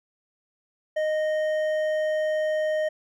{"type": "tone with hard clipping", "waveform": "sine", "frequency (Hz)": 619, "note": "D#5", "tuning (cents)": -9, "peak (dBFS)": -24, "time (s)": [0.96, 2.89], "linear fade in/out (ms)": 10, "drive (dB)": 7, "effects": []}